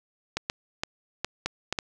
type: clicks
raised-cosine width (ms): 0.2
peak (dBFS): -10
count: 7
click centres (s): 0.37 / 0.499 / 0.835 / 1.246 / 1.46 / 1.726 / 1.788
effects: none